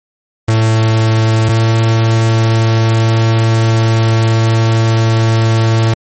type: tone pair in turn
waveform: 45% pulse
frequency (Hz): 111.3 / 112.59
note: A2 / A2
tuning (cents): +20 / +40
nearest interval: unison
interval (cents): 20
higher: second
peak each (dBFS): -8 / -8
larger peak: neither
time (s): 0.48-1.49 / 1.49-5.94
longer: second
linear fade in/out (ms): 5
effects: MP3 32 kbps